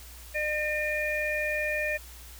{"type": "harmonic tone", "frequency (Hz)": 605, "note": "D#5", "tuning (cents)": -49, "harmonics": [1, 3, 4], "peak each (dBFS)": [-31, -31, -31], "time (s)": [0.34, 1.98], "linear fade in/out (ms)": 20, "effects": ["added 60 Hz sine -46 dBFS peak until 2.39 s", "white hiss -49 dBFS RMS until 2.39 s"]}